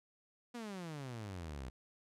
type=exponential sweep; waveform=sawtooth; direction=down; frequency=246.9 to 60.3 Hz; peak=-39 dBFS; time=0.54-1.7 s; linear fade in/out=10 ms; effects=low-pass 10000 Hz 12 dB/octave